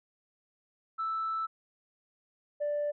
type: tone pair in turn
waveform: sine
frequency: 1318.5 / 587.3 Hz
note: E6 / D5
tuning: 0 / 0 cents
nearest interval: octave + major second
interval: 1400 cents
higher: first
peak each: -29 / -27 dBFS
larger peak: second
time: 0.98-1.47 / 2.6-2.92 s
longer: first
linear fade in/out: 20 ms
effects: tanh soft clip ceiling -26 dBFS